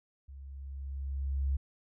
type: tone with level ramp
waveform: sine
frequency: 68.3 Hz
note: C#2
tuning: 25 cents flat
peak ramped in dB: -45 to -26 dBFS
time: 0.28-1.57 s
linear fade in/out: 10 ms
effects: none